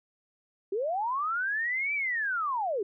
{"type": "linear two-way sweep", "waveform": "sine", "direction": "up then down", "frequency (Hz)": [367.8, 2349, 367.8], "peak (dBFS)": -27, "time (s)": [0.72, 2.83], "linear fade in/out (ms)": 5, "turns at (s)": 1.94, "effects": []}